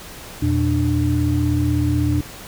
sine tone cluster, 83.9 / 120.2 / 296.8 Hz, E2 / B2 / D4, +31 / -46 / +18 cents, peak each -20 dBFS, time 0.42-2.21 s, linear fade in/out 5 ms, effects pink hiss -37 dBFS RMS until 2.47 s

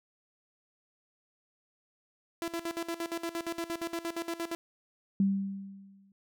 sawtooth tone with tremolo, 335.8 Hz, E4, 32 cents sharp, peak -28 dBFS, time 2.42-4.55 s, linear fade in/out 0 ms, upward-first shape square, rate 8.6 Hz, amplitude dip 80%
sine tone with exponential decay, 196 Hz, G3, in tune, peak -21 dBFS, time 5.2-6.12 s, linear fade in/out 2 ms, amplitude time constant 200 ms
effects none

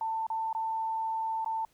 sine tone with dropouts, 892 Hz, A5, 23 cents sharp, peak -29 dBFS, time 0.01-1.65 s, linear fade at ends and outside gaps 2 ms, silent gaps 0.267-0.301 / 0.529-0.549 / 1.446-1.46 s, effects pink hiss -68 dBFS RMS until 1.73 s

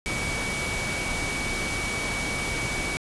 sine tone in noise, 2266 Hz, C#7, 37 cents sharp, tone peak -30 dBFS, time 0.06-2.97 s, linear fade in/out 0 ms, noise pink, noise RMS -30 dBFS, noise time 0.06-2.97 s, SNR -3 dB, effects resampled to 24000 Hz

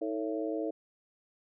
harmonic tone with a mistuned harmonic, 111.3 Hz, A2, 20 cents sharp, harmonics 3 / 4 / 5 / 6, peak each -34 / -36 / -38 / -40 dBFS, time 0.01-0.71 s, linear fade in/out 10 ms, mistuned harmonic 3, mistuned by -83 cents, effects none

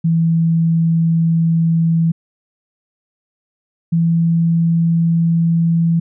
sine tone pair in turn, 164.81 / 166.72 Hz, E3 / E3, 0 / +20 cents, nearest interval unison, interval 20 cents, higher second, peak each -11 dBFS, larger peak neither, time 0.04-2.12 / 3.92-6 s, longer neither, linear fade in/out 10 ms, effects none

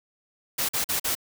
white noise bursts, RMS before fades -26 dBFS, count 4, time 0.58-1.152 s, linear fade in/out 10 ms, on 110 ms, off 44 ms, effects none

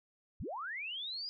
sine linear sweep, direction up, 30.87 to 4978 Hz, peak -38 dBFS, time 0.4-1.29 s, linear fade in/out 0 ms, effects none

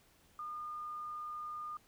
sine tone, 1216 Hz, D#6, 40 cents flat, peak -40 dBFS, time 0.39-1.77 s, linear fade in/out 2 ms, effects pink hiss -67 dBFS RMS until 1.87 s

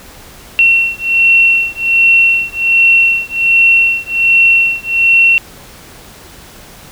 sine beating tone pair, 2719 / 2720.3 Hz, F7 / F7, -47 / -46 cents, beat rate 1.3 Hz, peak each -10 dBFS, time 0.59-5.38 s, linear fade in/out 0 ms, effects pink hiss -36 dBFS RMS until 6.91 s

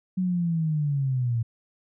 sine linear sweep, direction down, 187.2 to 112.9 Hz, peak -22 dBFS, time 0.17-1.43 s, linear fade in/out 10 ms, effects none

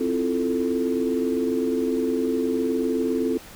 sine chord, F major seventh, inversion second, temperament equal, 261.6 / 329.6 / 349.2 / 440 Hz, C4 / E4 / F4 / A4, 0 / 0 / 0 / 0 cents, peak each -24 / -29 / -28 / -25 dBFS, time 0-3.38 s, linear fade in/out 10 ms, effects tanh soft clip ceiling -10 dBFS + pink hiss -44 dBFS RMS until 3.55 s

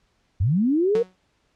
sine linear sweep, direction up, 78.3 to 483.1 Hz, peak -17 dBFS, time 0.4-1.03 s, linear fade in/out 10 ms
sawtooth tone with exponential decay, 185 Hz, F#3, in tune, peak -22 dBFS, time 0.95-1.16 s, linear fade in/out 2 ms, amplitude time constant 44 ms
effects pink hiss -67 dBFS RMS until 1.55 s + low-pass 6000 Hz 12 dB/octave

